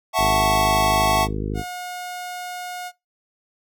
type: chord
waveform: square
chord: F# minor seventh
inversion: third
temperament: equal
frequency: 659.3 / 740 / 880 / 1108.7 Hz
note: E5 / F#5 / A5 / C#6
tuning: 0 / 0 / 0 / 0 cents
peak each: -23 dBFS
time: 0.13-1.28 s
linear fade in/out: 50 ms
type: harmonic tone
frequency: 51.91 Hz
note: G#1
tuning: in tune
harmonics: 1 / 2 / 3 / 4 / 5 / 6 / 7 / 8 / 9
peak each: -27 / -30 / -32 / -33 / -34 / -35 / -35 / -36 / -37 dBFS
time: 0.17-1.64 s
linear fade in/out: 50 ms
type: tone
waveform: sawtooth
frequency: 720 Hz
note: F#5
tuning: 47 cents flat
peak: -26 dBFS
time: 1.54-2.92 s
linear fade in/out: 50 ms
effects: noise-tail reverb RT60 0.2 s tail -22 dB re dry